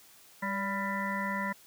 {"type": "harmonic tone with a mistuned harmonic", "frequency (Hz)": 198.1, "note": "G3", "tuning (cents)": 18, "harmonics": [1, 3, 5, 7, 9, 10], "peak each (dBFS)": [-35, -41, -35, -42, -38, -38], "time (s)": [0.42, 1.53], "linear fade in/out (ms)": 10, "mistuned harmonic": 3, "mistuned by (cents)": -49, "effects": ["white hiss -57 dBFS RMS until 1.66 s", "high-pass 80 Hz 12 dB/octave"]}